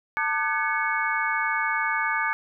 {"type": "tone cluster", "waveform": "sine", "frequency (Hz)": [893, 1200, 1510, 1697, 2210], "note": ["A5", "D6", "F#6", "G#6", "C#7"], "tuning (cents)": [25, 37, 35, 37, -6], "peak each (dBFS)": -29, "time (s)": [0.17, 2.33], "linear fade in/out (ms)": 0, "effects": []}